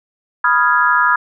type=chord; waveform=sine; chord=F half-diminished seventh; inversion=second; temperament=equal; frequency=987.8 / 1244.5 / 1396.9 / 1661.2 Hz; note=Cb6 / Eb6 / F6 / Ab6; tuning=0 / 0 / 0 / 0 cents; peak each=-16 dBFS; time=0.44-1.16 s; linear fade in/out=5 ms; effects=none

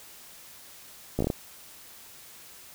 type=slowing click train; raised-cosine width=2 ms; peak=-13 dBFS; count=6; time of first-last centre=1.19-1.302 s; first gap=15 ms; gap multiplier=1.2; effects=white hiss -49 dBFS RMS until 2.74 s

